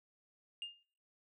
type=tone with exponential decay; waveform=sine; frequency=2820 Hz; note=F7; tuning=16 cents sharp; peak=-35 dBFS; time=0.62-0.83 s; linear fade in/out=1 ms; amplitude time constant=45 ms; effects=noise-tail reverb RT60 0.5 s tail -25 dB re dry + tanh soft clip ceiling -37 dBFS